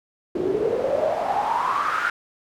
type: noise with band-pass filter sweep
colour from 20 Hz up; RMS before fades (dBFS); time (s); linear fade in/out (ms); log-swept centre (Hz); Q
pink; -23; 0.35-2.1; 5; 340 to 1500; 8.9
effects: none